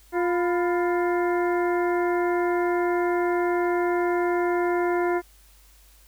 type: harmonic tone with a mistuned harmonic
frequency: 351.5 Hz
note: F4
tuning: 11 cents sharp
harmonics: 1 / 2 / 3 / 4 / 5 / 6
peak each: -22 / -28 / -32 / -34 / -36 / -38 dBFS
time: 0.12-5.22 s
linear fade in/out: 50 ms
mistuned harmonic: 3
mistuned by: -86 cents
effects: added 50 Hz sine -53 dBFS peak until 6.07 s + white hiss -57 dBFS RMS until 6.07 s